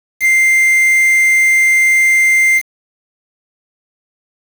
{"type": "tone with quantisation", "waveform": "triangle", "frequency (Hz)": 2093, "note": "C7", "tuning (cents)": 0, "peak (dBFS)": -6, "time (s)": [0.2, 2.62], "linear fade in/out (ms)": 50, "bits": 4, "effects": []}